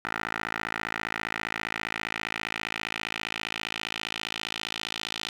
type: tone with band-pass filter sweep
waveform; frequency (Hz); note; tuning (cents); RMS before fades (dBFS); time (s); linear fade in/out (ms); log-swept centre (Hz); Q
10% pulse; 55; A1; 0; -34; 0.05-5.29; 0; 1600 to 3500; 2.2
effects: 9-bit